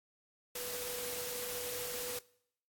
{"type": "tone in noise", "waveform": "sine", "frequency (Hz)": 491.2, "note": "B4", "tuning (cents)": -9, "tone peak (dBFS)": -44, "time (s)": [0.55, 2.19], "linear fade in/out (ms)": 5, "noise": "white", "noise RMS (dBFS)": -41, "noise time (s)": [0.55, 2.19], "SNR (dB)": -6, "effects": ["noise-tail reverb RT60 0.7 s tail -22 dB re dry", "AAC 64 kbps"]}